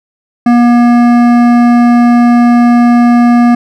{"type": "tone with hard clipping", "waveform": "triangle", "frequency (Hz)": 239.6, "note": "A#3", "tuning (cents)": 48, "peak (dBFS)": -5, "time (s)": [0.46, 3.55], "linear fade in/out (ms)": 5, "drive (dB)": 17, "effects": []}